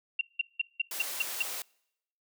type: tone bursts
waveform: sine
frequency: 2751 Hz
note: F7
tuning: 27 cents flat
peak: -24 dBFS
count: 7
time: 0.19-1.424 s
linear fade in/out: 5 ms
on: 22 ms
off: 180 ms
type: noise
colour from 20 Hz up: white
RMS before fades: -37 dBFS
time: 0.91-1.62 s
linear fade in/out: 2 ms
effects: noise-tail reverb RT60 0.8 s tail -26 dB re dry + high-pass 400 Hz 12 dB/octave